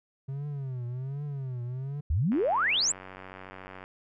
triangle tone with vibrato, 132.9 Hz, C3, 27 cents sharp, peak -30 dBFS, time 0.28-2.01 s, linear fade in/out 10 ms, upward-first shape triangle, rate 1.3 Hz, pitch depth 190 cents each way
sine exponential sweep, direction up, 65.7 to 8080 Hz, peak -23 dBFS, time 2.1-2.92 s, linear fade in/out 5 ms
click train, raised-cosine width 0.5 ms, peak -28 dBFS, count 144, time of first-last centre 2.32-3.84 s, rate 94.1 Hz
effects none

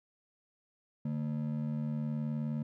triangle ring-modulated tone, 186.4 Hz, F#3, 13 cents sharp, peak -27 dBFS, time 1.05-2.63 s, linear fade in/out 5 ms, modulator 39.7 Hz, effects none

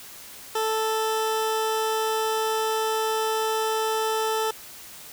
20% pulse tone, 440 Hz, A4, in tune, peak -18 dBFS, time 0.55-4.51 s, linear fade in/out 5 ms, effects white hiss -43 dBFS RMS until 5.12 s

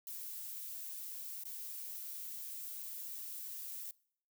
violet noise with dropouts, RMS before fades -45 dBFS, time 0.07-3.91 s, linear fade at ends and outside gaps 1 ms, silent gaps 1.436-1.453 s, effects noise-tail reverb RT60 0.6 s tail -23 dB re dry

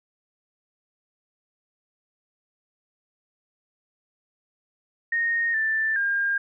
sine tone with pitch steps, 1854 / 1769 / 1609 Hz, A#6 / A6 / G6, -10 / +9 / +45 cents, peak -21 dBFS, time 5.12-6.38 s, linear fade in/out 5 ms, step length 420 ms, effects none

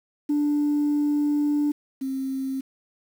sine tone pair in turn, 293.7 / 266.8 Hz, D4 / C4, 0 / +34 cents, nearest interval major second, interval 166 cents, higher first, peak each -18 / -25 dBFS, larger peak first, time 0.29-1.72 / 2.01-2.61 s, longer first, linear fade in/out 10 ms, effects tanh soft clip ceiling -17 dBFS + 8-bit

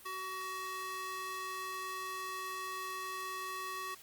square tone with high-pass filter, 375.9 Hz, F#4, 27 cents sharp, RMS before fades -41 dBFS, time 0.05-3.95 s, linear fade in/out 10 ms, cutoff 950 Hz, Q 1.5, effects white hiss -56 dBFS RMS until 4.02 s + Opus 32 kbps

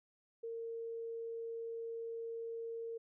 sine tone, 458.7 Hz, A#4, 28 cents flat, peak -40 dBFS, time 0.43-2.98 s, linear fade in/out 10 ms, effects none

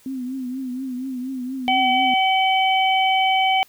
sine tone with vibrato, 257.2 Hz, C4, 30 cents flat, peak -25 dBFS, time 0.06-2.14 s, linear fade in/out 2 ms, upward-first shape triangle, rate 4.2 Hz, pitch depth 88 cents each way
harmonic tone, 762 Hz, G5, 49 cents flat, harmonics 1 / 3 / 4, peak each -17 / -22 / -23 dBFS, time 1.68-3.63 s, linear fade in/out 0 ms
effects white hiss -54 dBFS RMS until 3.68 s

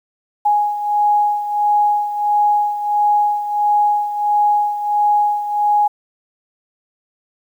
sine beating tone pair, 830.6 / 832.1 Hz, G#5 / G#5, 0 / +3 cents, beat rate 1.5 Hz, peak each -14 / -20 dBFS, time 0.45-5.88 s, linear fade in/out 10 ms, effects 8-bit

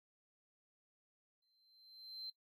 triangle tone with exponential growth, 4108 Hz, C8, 33 cents flat, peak -40 dBFS, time 1.42-2.3 s, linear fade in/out 5 ms, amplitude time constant 190 ms, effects noise-tail reverb RT60 0.1 s tail -20 dB re dry + tanh soft clip ceiling -41 dBFS

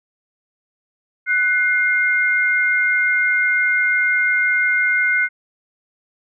sine tone pair together, 1488.8 / 2117 Hz, F#6 / C7, +10 / +20 cents, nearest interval tritone, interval 610 cents, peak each -17 dBFS, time 1.26-5.29 s, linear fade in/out 50 ms, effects none

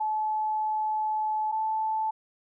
sine tone pair in turn, 862 / 875 Hz, A5 / A5, -36 / -10 cents, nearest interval unison, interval 26 cents, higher second, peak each -25 dBFS, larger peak neither, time 0-1.52 / 1.52-2.11 s, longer first, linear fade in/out 10 ms, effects none

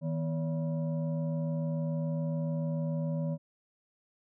sine tone with frequency modulation, 160 Hz, D#3, 49 cents sharp, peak -29 dBFS, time 0.01-3.38 s, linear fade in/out 50 ms, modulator 407 Hz, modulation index 0.68, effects none

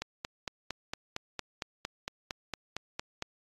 click train, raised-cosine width 0.2 ms, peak -17 dBFS, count 15, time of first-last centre 0.02-3.224 s, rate 4.37 Hz, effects AAC 32 kbps

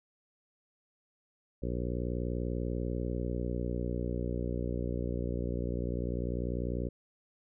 harmonic tone, 60.2 Hz, B1, 44 cents flat, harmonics 1 / 2 / 3 / 4 / 5 / 6 / 7 / 8 / 9, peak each -35 / -38 / -40 / -41 / -42 / -43 / -43 / -44 / -45 dBFS, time 1.62-6.89 s, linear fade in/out 10 ms, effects none

